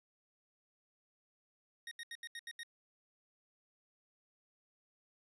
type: tone bursts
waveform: 25% pulse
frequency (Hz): 1864.7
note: A#6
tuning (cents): 0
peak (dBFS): -40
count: 7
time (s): 1.87-2.633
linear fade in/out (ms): 2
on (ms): 43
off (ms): 77
effects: resampled to 24000 Hz